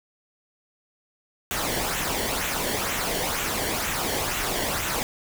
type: noise with flanger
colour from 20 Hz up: pink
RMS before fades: -27 dBFS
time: 1.51-5.03 s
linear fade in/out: 0 ms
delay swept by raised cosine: 0.2 to 0.81 ms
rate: 2.1 Hz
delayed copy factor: -0.55
effects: none